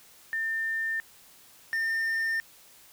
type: tone pair in turn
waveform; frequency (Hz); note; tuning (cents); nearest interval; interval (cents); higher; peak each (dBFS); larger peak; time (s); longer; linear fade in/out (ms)
sine / triangle; 1800 / 1807.8; A6 / A6; +39 / +46; unison; 7; second; -27 / -24; second; 0.33-1 / 1.73-2.4; neither; 0
effects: white hiss -55 dBFS RMS until 2.92 s